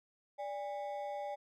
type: ring-modulated tone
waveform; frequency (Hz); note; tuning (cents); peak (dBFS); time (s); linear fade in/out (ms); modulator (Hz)
triangle; 699; F5; +1; -33; 0.38-1.36; 20; 115
effects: none